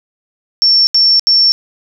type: tone bursts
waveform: sine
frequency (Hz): 5440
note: F8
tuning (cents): -46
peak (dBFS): -6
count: 3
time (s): 0.62-1.52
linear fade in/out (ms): 0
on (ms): 250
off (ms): 75
effects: none